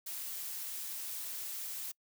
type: noise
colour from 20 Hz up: blue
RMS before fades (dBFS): -41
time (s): 0.06-1.92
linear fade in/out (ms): 10
effects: noise-tail reverb RT60 0.1 s tail -25 dB re dry